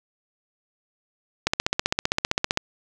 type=click train; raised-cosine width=0.2 ms; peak=-3 dBFS; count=18; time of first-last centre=1.47-2.574 s; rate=15.4 Hz; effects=none